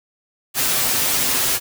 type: noise with comb filter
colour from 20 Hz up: white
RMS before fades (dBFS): -19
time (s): 0.54-1.6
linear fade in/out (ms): 50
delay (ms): 7.8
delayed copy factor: +0.7
effects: none